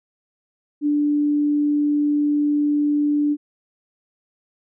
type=tone; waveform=sine; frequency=293.7 Hz; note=D4; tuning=in tune; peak=-16 dBFS; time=0.81-3.37 s; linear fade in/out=50 ms; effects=none

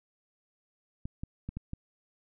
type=clicks; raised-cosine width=5 ms; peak=-24 dBFS; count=5; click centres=1.055 / 1.235 / 1.49 / 1.57 / 1.734 s; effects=none

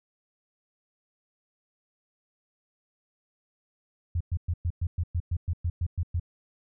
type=tone bursts; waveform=sine; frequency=85.8 Hz; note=F2; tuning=30 cents flat; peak=-24 dBFS; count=13; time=4.15-6.198 s; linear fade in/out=5 ms; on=56 ms; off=110 ms; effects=none

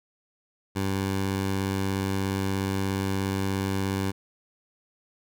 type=tone; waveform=15% pulse; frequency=96.9 Hz; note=G2; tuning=20 cents flat; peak=-19 dBFS; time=0.75-4.12 s; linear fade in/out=20 ms; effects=none

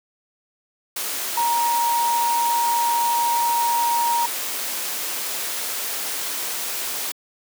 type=tone in noise; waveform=sine; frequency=941 Hz; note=A#5; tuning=16 cents sharp; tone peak=-18 dBFS; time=1.37-4.26 s; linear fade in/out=5 ms; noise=white; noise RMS=-27 dBFS; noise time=0.96-7.12 s; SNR=+6 dB; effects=high-pass 300 Hz 12 dB/octave

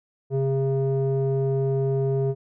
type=tone with low-pass filter; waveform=square; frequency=135.2 Hz; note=C#3; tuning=43 cents flat; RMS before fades=-23 dBFS; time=0.3-2.35 s; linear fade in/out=50 ms; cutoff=490 Hz; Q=4.7; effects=none

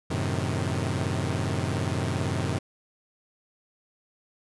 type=chord; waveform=sawtooth; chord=F# diminished seventh; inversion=none; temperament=equal; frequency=92.5 / 110 / 130.81 / 155.56 Hz; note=F#2 / A2 / C3 / Eb3; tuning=0 / 0 / 0 / 0 cents; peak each=-26 / -28 / -27 / -29 dBFS; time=0.1-2.59 s; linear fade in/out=10 ms; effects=resampled to 24000 Hz

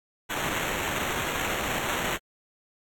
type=noise with sample-and-hold; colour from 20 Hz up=violet; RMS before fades=-30 dBFS; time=0.29-2.18 s; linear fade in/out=20 ms; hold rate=4900 Hz; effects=AAC 64 kbps

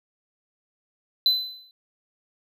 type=tone with exponential decay; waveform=triangle; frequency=4025 Hz; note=B7; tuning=32 cents sharp; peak=-13 dBFS; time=1.26-1.71 s; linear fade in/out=1 ms; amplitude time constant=96 ms; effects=none

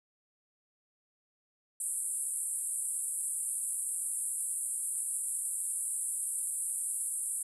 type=band-pass noise; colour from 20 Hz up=pink; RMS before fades=-35 dBFS; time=1.8-7.43 s; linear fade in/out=5 ms; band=8200 to 11000 Hz; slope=96 dB/octave; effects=none

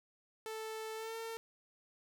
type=tone with pitch glide; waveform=sawtooth; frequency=440 to 452.9 Hz; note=A4 to A#4; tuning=0 to -50 cents; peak=-37 dBFS; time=0.46-1.37 s; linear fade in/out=0 ms; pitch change=+50 cents; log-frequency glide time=0.95-1.16 s; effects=none

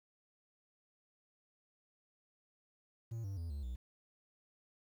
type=tone with pitch steps; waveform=triangle; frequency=114.4 / 97.88 / 83.75 / 71.65 / 61.31 Hz; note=A#2 / G2 / E2 / D2 / B1; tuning=-32 / -2 / +28 / -42 / -12 cents; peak=-37 dBFS; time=3.11-3.76 s; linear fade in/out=10 ms; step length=130 ms; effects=11-bit

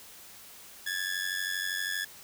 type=ring-modulated tone; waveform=sawtooth; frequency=1702 Hz; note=G#6; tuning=42 cents sharp; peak=-24 dBFS; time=0.86-2.05 s; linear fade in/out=10 ms; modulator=46.3 Hz; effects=white hiss -50 dBFS RMS until 2.23 s

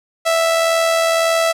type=tone with amplitude modulation; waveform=sawtooth; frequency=659.3 Hz; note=E5; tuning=in tune; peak=-8 dBFS; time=0.25-1.53 s; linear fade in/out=20 ms; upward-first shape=sine; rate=81.8 Hz; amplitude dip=35%; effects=low-pass 12000 Hz 12 dB/octave

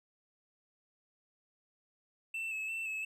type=tone with vibrato; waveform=triangle; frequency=2632 Hz; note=E7; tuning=3 cents flat; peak=-34 dBFS; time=2.34-3.05 s; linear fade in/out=5 ms; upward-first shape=square; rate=2.9 Hz; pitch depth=27 cents each way; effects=none

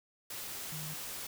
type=tone in noise; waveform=sine; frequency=153.8 Hz; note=D#3; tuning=20 cents flat; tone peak=-42 dBFS; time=0.72-0.94 s; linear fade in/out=5 ms; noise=white; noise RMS=-42 dBFS; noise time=0.3-1.27 s; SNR=-3 dB; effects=none

